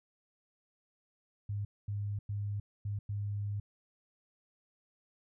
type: tone bursts at uneven times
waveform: sine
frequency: 102.3 Hz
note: G#2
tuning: 26 cents flat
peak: -33 dBFS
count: 5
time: 1.49-1.65 / 1.88-2.19 / 2.29-2.6 / 2.85-2.99 / 3.09-3.6 s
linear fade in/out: 5 ms
effects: none